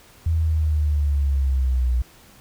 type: linear sweep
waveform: sine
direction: down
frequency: 82.41 to 60.1 Hz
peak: -17 dBFS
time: 0.26-2.02 s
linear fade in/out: 5 ms
effects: pink hiss -50 dBFS RMS until 2.4 s